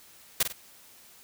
white noise with echo, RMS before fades -23 dBFS, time 0.4-0.43 s, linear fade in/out 5 ms, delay 48 ms, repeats 2, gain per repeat -8 dB, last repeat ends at 0.526 s, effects white hiss -54 dBFS RMS until 1.23 s

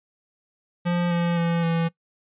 square tone with pitch steps, 174.61 / 171.81 / 169.05 / 166.34 Hz, F3 / F3 / E3 / E3, 0 / -28 / +44 / +16 cents, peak -21 dBFS, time 0.85-1.89 s, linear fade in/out 20 ms, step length 260 ms, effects noise-tail reverb RT60 0.1 s tail -21 dB re dry + resampled to 8000 Hz

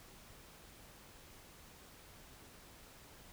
silence, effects pink hiss -58 dBFS RMS until 3.32 s

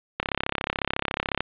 click train, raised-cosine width 0.3 ms, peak -7 dBFS, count 42, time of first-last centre 0.2-1.406 s, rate 34 Hz, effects resampled to 8000 Hz + 8-bit

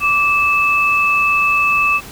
sine tone pair together, 1166 / 2618 Hz, D6 / E7, -13 / -13 cents, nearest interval octave + major second, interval 1400 cents, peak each -16 / -13 dBFS, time 0-2.01 s, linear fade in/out 50 ms, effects pink hiss -35 dBFS RMS until 2.11 s

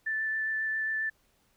sine tone with vibrato, 1760 Hz, A6, in tune, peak -28 dBFS, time 0.06-1.1 s, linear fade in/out 10 ms, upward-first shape sine, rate 7.4 Hz, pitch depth 9 cents each way, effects pink hiss -69 dBFS RMS until 1.56 s

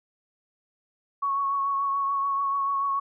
sine tone with vibrato, 1108.7 Hz, C#6, in tune, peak -23 dBFS, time 1.22-3 s, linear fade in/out 10 ms, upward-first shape triangle, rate 6.9 Hz, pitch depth 25 cents each way, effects none

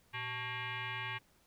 sine tone with frequency modulation, 382.5 Hz, G4, 42 cents flat, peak -37 dBFS, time 0.13-1.19 s, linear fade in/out 20 ms, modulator 499 Hz, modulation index 5.2, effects pink hiss -69 dBFS RMS until 1.46 s

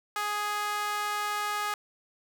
sawtooth tone with high-pass filter, 416.1 Hz, G#4, 3 cents sharp, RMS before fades -31 dBFS, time 0.16-1.74 s, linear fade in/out 2 ms, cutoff 1100 Hz, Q 2.4, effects none

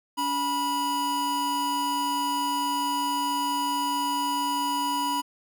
square tone pair together, 284.1 / 976.8 Hz, C#4 / B5, +43 / -19 cents, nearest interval octave + major sixth, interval 2138 cents, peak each -33 / -26 dBFS, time 0.17-5.22 s, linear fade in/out 20 ms, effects none

